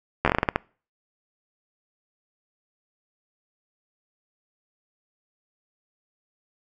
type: slowing click train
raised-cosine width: 0.5 ms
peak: -4 dBFS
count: 10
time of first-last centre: 0.25-0.56 s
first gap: 12 ms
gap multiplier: 1.25
effects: noise-tail reverb RT60 0.4 s tail -25 dB re dry